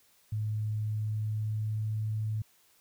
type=tone with pitch glide; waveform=sine; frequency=107.3 to 108.42 Hz; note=A2 to A2; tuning=-43 to -25 cents; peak=-29 dBFS; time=0.32-2.42 s; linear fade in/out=5 ms; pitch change=+18 cents; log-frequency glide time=0.93-2.06 s; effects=white hiss -65 dBFS RMS until 2.8 s